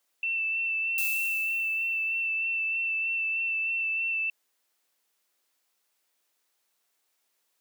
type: tone with vibrato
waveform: sine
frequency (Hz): 2669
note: E7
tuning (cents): +21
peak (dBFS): -26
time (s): 0.23-4.3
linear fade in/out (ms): 2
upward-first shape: sine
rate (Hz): 3.2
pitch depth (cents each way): 19
type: noise with exponential decay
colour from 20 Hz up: violet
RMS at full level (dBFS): -30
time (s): 0.98-2.27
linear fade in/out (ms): 1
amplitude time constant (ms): 280
effects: white hiss -75 dBFS RMS until 7.6 s + high-pass 300 Hz 12 dB/octave